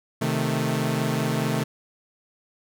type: chord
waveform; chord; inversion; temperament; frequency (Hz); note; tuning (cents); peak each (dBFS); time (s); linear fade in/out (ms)
sawtooth; A diminished; first; equal; 130.81 / 155.56 / 220; C3 / Eb3 / A3; 0 / 0 / 0; -23; 0.21-1.64; 10
effects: none